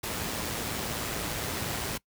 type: noise with amplitude modulation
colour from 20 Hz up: pink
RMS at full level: -31 dBFS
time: 0.03-1.98 s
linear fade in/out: 10 ms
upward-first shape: sine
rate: 113 Hz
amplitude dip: 35%
effects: noise-tail reverb RT60 0.1 s tail -23 dB re dry + high-pass 60 Hz 12 dB/octave